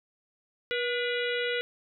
harmonic tone with a mistuned harmonic, 483.4 Hz, B4, 37 cents flat, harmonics 1 / 3 / 4 / 5 / 6 / 7 / 8, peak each -30 / -34 / -35 / -39 / -37 / -40 / -42 dBFS, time 0.71-1.61 s, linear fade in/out 0 ms, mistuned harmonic 4, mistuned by +66 cents, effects none

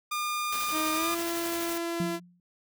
sawtooth tone, 1209 Hz, D6, 50 cents sharp, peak -25 dBFS, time 0.11-1.15 s, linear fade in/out 10 ms
white noise with tremolo, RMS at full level -36 dBFS, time 0.52-1.78 s, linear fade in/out 5 ms, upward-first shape square, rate 12 Hz, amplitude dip 25%
sawtooth tone with pitch glide, 313.6 to 338.1 Hz, D#4 to E4, +14 to +44 cents, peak -26 dBFS, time 0.71-2.2 s, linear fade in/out 50 ms, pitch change +130 cents, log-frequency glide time 0.94-1.11 s
sine tone with exponential decay, 176.5 Hz, F3, 19 cents sharp, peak -25 dBFS, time 2-2.4 s, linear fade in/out 2 ms, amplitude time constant 85 ms
effects none

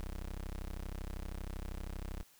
25% pulse tone, 32.7 Hz, C1, in tune, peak -36 dBFS, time 0-2.23 s, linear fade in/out 0 ms, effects white hiss -64 dBFS RMS until 2.39 s

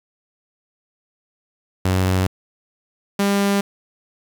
sawtooth tone pair in turn, 93.2 / 199.95 Hz, F#2 / G3, +13 / +35 cents, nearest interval octave + minor second, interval 1322 cents, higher second, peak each -12 dBFS, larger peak neither, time 1.85-2.27 / 3.19-3.61 s, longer neither, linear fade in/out 5 ms, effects 7-bit

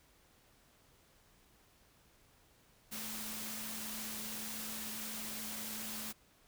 sine tone in noise, 217.6 Hz, A3, 19 cents flat, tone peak -49 dBFS, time 2.91-6.13 s, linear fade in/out 20 ms, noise white, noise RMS -43 dBFS, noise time 2.91-6.13 s, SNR -9 dB, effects pink hiss -67 dBFS RMS until 6.47 s

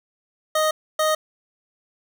25% pulse tone pair in turn, 622.3 / 622.3 Hz, D#5 / D#5, 0 / 0 cents, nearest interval unison, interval 0 cents, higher neither, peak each -14 / -14 dBFS, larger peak neither, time 0.55-0.71 / 0.99-1.15 s, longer neither, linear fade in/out 5 ms, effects none

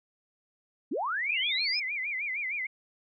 sine linear sweep, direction up, 207.2 to 5230 Hz, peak -28 dBFS, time 0.91-1.8 s, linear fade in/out 10 ms
sine tone with vibrato, 2214 Hz, C#7, 3 cents flat, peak -30 dBFS, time 1.28-2.67 s, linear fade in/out 10 ms, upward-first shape sine, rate 6.5 Hz, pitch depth 170 cents each way
effects none

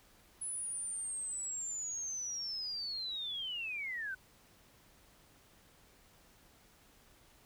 sine linear sweep, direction down, 10210 to 1480 Hz, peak -37 dBFS, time 0.41-4.15 s, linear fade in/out 10 ms, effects pink hiss -64 dBFS RMS until 7.45 s

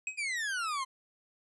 square tone with exponential decay, 2534 Hz, D#7, 31 cents sharp, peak -30 dBFS, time 0.07-0.22 s, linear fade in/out 2 ms, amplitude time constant 31 ms
40% pulse exponential sweep, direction down, 2452 to 1027 Hz, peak -31 dBFS, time 0.17-0.85 s, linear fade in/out 20 ms
effects resampled to 24000 Hz

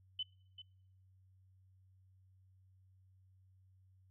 sine tone with echo, 3019 Hz, F#7, 34 cents sharp, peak -36 dBFS, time 0.19-0.23 s, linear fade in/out 5 ms, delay 390 ms, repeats 1, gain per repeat -12 dB, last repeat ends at 0.62 s, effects noise-tail reverb RT60 0.7 s tail -25 dB re dry + added 94 Hz sine -64 dBFS peak until 4.1 s

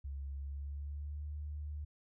sine tone with pitch glide, 69.3 to 74.27 Hz, C#2 to D2, 0 to +20 cents, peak -39 dBFS, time 0.04-1.85 s, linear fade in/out 10 ms, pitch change +120 cents, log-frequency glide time 0.37-1.27 s, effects none

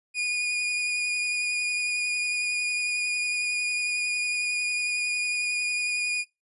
40% pulse tone with vibrato, 2451 Hz, D#7, 27 cents flat, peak -24 dBFS, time 0.14-6.25 s, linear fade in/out 50 ms, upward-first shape sine, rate 11 Hz, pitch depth 14 cents each way, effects noise-tail reverb RT60 0.2 s tail -22 dB re dry + resampled to 24000 Hz

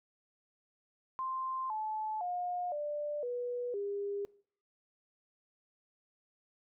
sine tone with pitch steps, 1046.5 / 864.9 / 714.8 / 590.7 / 488.2 / 403.5 Hz, C6 / A5 / F5 / D5 / B4 / G#4, 0 / -30 / +40 / +10 / -20 / -50 cents, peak -34 dBFS, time 1.19-4.25 s, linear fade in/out 0 ms, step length 510 ms, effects noise-tail reverb RT60 0.5 s tail -21 dB re dry

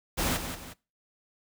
pink noise with echo, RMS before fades -28 dBFS, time 0.17-0.38 s, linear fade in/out 20 ms, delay 180 ms, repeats 2, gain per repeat -8 dB, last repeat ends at 0.74 s, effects noise-tail reverb RT60 0.3 s tail -22 dB re dry

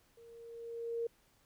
sine tone with level ramp, 464.5 Hz, A#4, 6 cents flat, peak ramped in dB -55 to -32 dBFS, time 0.17-1.07 s, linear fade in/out 5 ms, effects pink hiss -70 dBFS RMS until 1.45 s

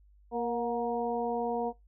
harmonic tone with a mistuned harmonic, 235.4 Hz, A#3, 17 cents sharp, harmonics 1 / 2 / 3 / 4, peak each -36 / -32 / -34 / -37 dBFS, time 0.31-1.73 s, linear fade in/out 50 ms, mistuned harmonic 3, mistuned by +31 cents, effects noise-tail reverb RT60 0.2 s tail -24 dB re dry + added 50 Hz sine -57 dBFS peak until 1.87 s

